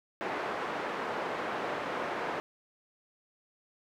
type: band-pass noise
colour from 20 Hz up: pink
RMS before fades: -35 dBFS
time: 0.21-2.4 s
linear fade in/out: 0 ms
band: 400 to 1600 Hz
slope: 12 dB/octave
effects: none